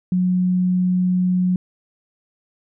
sine tone, 182 Hz, F#3, 28 cents flat, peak -15 dBFS, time 0.12-1.56 s, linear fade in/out 2 ms, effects none

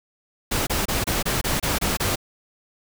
pink noise bursts, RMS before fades -23 dBFS, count 9, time 0.51-2.158 s, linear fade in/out 10 ms, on 160 ms, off 26 ms, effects none

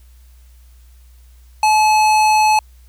sine tone with hard clipping, 859 Hz, A5, 42 cents flat, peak -12 dBFS, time 1.63-2.59 s, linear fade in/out 2 ms, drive 17 dB, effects added 61 Hz sine -42 dBFS peak until 2.88 s + white hiss -57 dBFS RMS until 2.88 s

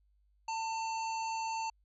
harmonic tone, 896 Hz, A5, 31 cents sharp, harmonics 1 / 3 / 5 / 7 / 8, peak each -34 / -44 / -48 / -51 / -52 dBFS, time 0.48-1.7 s, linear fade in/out 5 ms, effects added 50 Hz sine -67 dBFS peak until 1.84 s

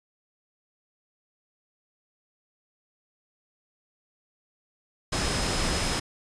sine tone in noise, 5100 Hz, D#8, 42 cents sharp, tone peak -36 dBFS, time 5.12-6 s, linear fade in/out 10 ms, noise pink, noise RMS -27 dBFS, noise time 5.12-6 s, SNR -12 dB, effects resampled to 22050 Hz

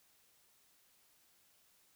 silence, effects white hiss -70 dBFS RMS until 1.95 s

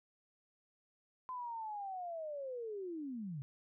sine linear sweep, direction down, 1026 to 129.1 Hz, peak -40 dBFS, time 1.29-3.42 s, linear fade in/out 0 ms, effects none

